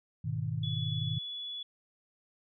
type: chord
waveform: sine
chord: G# minor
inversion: none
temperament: equal with one note detuned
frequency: 103.11 / 123.47 / 155.56 Hz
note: G#2 / B2 / D#3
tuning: -12 / 0 / 0 cents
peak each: -36 / -35 / -35 dBFS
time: 0.24-1.19 s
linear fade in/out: 10 ms
type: tone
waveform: sine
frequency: 3414 Hz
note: G#7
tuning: 47 cents sharp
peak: -37 dBFS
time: 0.63-1.63 s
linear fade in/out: 5 ms
effects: none